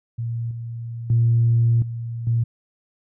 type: tone with level steps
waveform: sine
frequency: 116.54 Hz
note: A#2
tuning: in tune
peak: -23 / -28 / -13 / -26 / -16 dBFS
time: 0.18-2.44 s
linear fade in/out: 10 ms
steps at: 0.51 / 1.1 / 1.82 / 2.27 s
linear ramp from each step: 2 ms
effects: tanh soft clip ceiling -9 dBFS